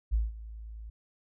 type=tone with ADSR envelope; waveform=sine; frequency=54.8 Hz; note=A1; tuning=6 cents flat; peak=-22 dBFS; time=0.11-0.9 s; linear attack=28 ms; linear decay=180 ms; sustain=-18 dB; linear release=6 ms; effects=none